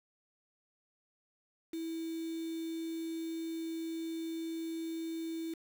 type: tone with quantisation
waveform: sine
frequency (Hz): 327.3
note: E4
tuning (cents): -12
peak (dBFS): -36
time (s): 1.73-5.54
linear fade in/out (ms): 5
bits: 8
effects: none